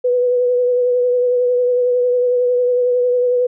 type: tone with vibrato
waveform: sine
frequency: 493.9 Hz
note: B4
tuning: in tune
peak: -12 dBFS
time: 0.04-3.47 s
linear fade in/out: 10 ms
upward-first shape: triangle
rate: 11 Hz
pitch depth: 27 cents each way
effects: none